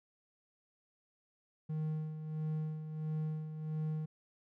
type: tone with tremolo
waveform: triangle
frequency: 155.56 Hz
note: D#3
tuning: in tune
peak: -31 dBFS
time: 1.69-4.06 s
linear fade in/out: 10 ms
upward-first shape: sine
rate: 1.5 Hz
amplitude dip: 60%
effects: none